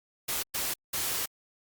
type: noise bursts at uneven times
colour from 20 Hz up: white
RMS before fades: -31 dBFS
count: 3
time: 0.28-0.43 / 0.54-0.74 / 0.93-1.26 s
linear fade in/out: 10 ms
effects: Opus 48 kbps